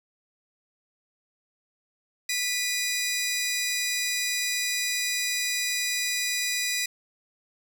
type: tone pair together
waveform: 15% pulse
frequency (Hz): 1975.5 / 2452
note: B6 / D#7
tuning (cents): 0 / -26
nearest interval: major third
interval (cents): 374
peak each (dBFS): -22 / -22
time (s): 2.29-6.86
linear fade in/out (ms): 5
effects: none